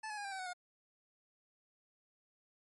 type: tone with pitch steps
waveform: 25% pulse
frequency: 872 / 844.2 / 817.4 / 791.4 / 766.2 / 741.8 / 718.2 Hz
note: A5 / G#5 / G#5 / G5 / G5 / F#5 / F5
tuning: -16 / +28 / -28 / +16 / -40 / +4 / +48 cents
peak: -37 dBFS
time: 0.03-0.534 s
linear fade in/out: 10 ms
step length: 72 ms
effects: MP3 48 kbps